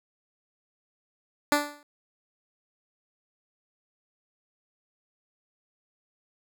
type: tone with exponential decay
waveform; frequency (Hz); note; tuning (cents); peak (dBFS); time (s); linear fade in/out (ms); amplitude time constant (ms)
10% pulse; 292.5; D4; -7; -9; 1.52-1.83; 1; 66
effects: none